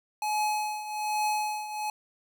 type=tone with tremolo; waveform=square; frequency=848 Hz; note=G#5; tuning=36 cents sharp; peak=-25 dBFS; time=0.22-1.9 s; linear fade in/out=2 ms; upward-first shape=triangle; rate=1.2 Hz; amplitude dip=75%; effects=none